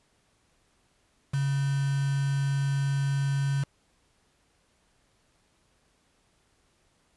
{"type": "tone with quantisation", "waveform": "sine", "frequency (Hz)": 138.59, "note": "C#3", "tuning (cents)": 0, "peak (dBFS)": -24, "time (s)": [1.33, 3.64], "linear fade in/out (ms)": 10, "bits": 6, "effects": ["pink hiss -68 dBFS RMS until 7.16 s", "resampled to 24000 Hz"]}